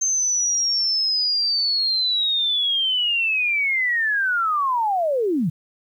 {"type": "linear sweep", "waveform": "sine", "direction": "down", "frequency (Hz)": [6320, 138.59], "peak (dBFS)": -18, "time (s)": [0.01, 5.5], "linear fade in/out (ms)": 10, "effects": ["9-bit"]}